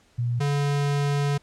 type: tone pair in turn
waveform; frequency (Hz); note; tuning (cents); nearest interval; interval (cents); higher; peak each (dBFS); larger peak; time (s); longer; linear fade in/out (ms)
sine / square; 120 / 143.07; B2 / D3; -49 / -45; minor third; 304; second; -22; neither; 0.18-0.4 / 0.4-1.38; second; 10
effects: pink hiss -60 dBFS RMS until 1.42 s + low-pass 8000 Hz 12 dB/octave